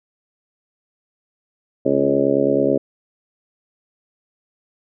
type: harmonic tone with a mistuned harmonic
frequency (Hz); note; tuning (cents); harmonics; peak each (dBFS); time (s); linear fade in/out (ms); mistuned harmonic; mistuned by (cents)
69.3; C#2; 0; 2 / 3 / 4 / 5 / 6 / 7 / 8 / 9; -30 / -28 / -20 / -23 / -20 / -27 / -20 / -25; 1.85-2.78; 10; 3; +17
effects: none